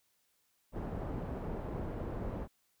pink low-pass noise, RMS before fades -39 dBFS, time 0.72-2.48 s, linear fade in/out 50 ms, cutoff 720 Hz, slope 12 dB/octave, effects white hiss -75 dBFS RMS until 2.8 s

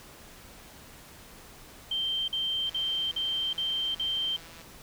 sine tone bursts, 3136 Hz, G7, in tune, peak -27 dBFS, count 6, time 1.91-4.365 s, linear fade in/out 5 ms, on 370 ms, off 47 ms
click train, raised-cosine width 0.2 ms, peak -33 dBFS, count 322, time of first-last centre 2.67-4.615 s, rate 165 Hz
effects pink hiss -50 dBFS RMS until 4.82 s

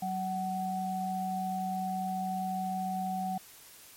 sine tone pair together, 187.78 / 749 Hz, F#3 / F#5, +26 / +21 cents, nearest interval 2 octaves, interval 2395 cents, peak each -35 / -32 dBFS, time 0.02-3.38 s, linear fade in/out 5 ms, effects white hiss -53 dBFS RMS until 3.96 s + MP3 64 kbps

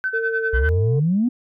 sine tone with tremolo, 1526 Hz, G6, 47 cents flat, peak -18 dBFS, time 0.04-0.69 s, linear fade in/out 0 ms, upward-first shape sine, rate 10 Hz, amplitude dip 75%
sine tone with vibrato, 451.5 Hz, A4, 45 cents sharp, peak -22 dBFS, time 0.13-1 s, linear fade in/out 10 ms, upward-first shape sine, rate 2.2 Hz, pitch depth 10 cents each way
sine exponential sweep, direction up, 58.27 to 256.4 Hz, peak -15 dBFS, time 0.53-1.29 s, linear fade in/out 10 ms
effects tanh soft clip ceiling -9 dBFS

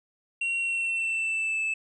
triangle tone with pitch glide, 2740 to 2624 Hz, F7 to E7, -34 to -9 cents, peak -24 dBFS, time 0.41-1.74 s, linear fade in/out 5 ms, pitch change -75 cents, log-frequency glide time 0.58-1.62 s, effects resampled to 24000 Hz

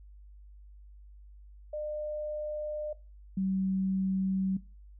sine tone pair in turn, 603 / 190.48 Hz, D5 / G3, +46 / -49 cents, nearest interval octave + minor sixth, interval 1995 cents, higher first, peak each -33 / -27 dBFS, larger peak second, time 1.73-2.93 / 3.37-4.57 s, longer neither, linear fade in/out 5 ms, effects noise-tail reverb RT60 0.3 s tail -19 dB re dry + added 50 Hz sine -49 dBFS peak until 4.99 s

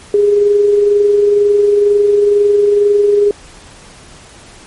sine tone with amplitude modulation, 410 Hz, G#4, 22 cents flat, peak -5 dBFS, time 0.14-3.31 s, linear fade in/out 2 ms, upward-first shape sine, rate 22.1 Hz, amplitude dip 35%, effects pink hiss -38 dBFS RMS until 4.66 s + MP3 48 kbps

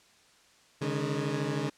20% pulse chord, C# suspended second, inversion none, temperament equal with one note detuned, 138.59 / 151.66 / 207.7 Hz, C#3 / D#3 / G#3, 0 / -44 / 0 cents, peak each -28 / -28 / -33 dBFS, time 0.81-1.7 s, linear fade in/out 10 ms, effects white hiss -61 dBFS RMS until 1.77 s + low-pass 7000 Hz 12 dB/octave

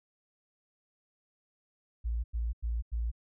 sine tone bursts, 57.4 Hz, A#1, 26 cents flat, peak -29 dBFS, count 4, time 2.04-3.116 s, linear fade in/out 20 ms, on 200 ms, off 92 ms, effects none

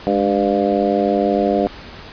harmonic tone with a mistuned harmonic, 100 Hz, G2, 35 cents sharp, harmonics 2 / 3 / 4 / 5 / 6 / 7, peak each -21 / -21 / -21 / -21 / -21 / -21 dBFS, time 0.07-1.67 s, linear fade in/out 0 ms, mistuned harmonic 2, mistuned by +60 cents, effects pink hiss -36 dBFS RMS until 2.12 s + resampled to 11025 Hz

